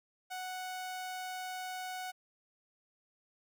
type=tone; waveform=sawtooth; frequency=740 Hz; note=F#5; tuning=in tune; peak=-35 dBFS; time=0.3-2.12 s; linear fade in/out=20 ms; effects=none